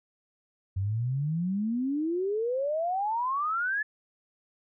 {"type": "exponential sweep", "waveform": "sine", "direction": "up", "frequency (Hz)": [92.5, 1749], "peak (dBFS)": -26, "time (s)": [0.76, 3.83], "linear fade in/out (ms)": 10, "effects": []}